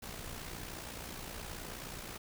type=noise with amplitude modulation; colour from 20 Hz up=pink; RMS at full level=-42 dBFS; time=0.02-2.18 s; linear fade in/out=10 ms; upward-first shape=sine; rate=59 Hz; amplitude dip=55%; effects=none